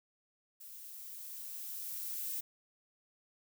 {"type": "noise with level ramp", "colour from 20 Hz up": "violet", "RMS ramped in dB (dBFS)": [-51, -38], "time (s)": [0.6, 2.41], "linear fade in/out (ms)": 10, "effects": []}